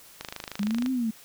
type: click train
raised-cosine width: 0.2 ms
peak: -17 dBFS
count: 18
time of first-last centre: 0.21-0.861 s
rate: 26.1 Hz
type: exponential two-way sweep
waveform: sine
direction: up then down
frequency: 197.4 to 264.6 to 214.6 Hz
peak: -24 dBFS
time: 0.59-1.11 s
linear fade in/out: 10 ms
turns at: 0.91 s
effects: white hiss -51 dBFS RMS until 1.24 s